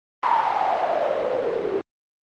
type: noise with band-pass filter sweep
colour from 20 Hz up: white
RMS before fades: -22 dBFS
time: 0.23-1.81 s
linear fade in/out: 0 ms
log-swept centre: 1000 to 390 Hz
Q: 8.4
effects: low-pass 3000 Hz 12 dB/octave + Opus 24 kbps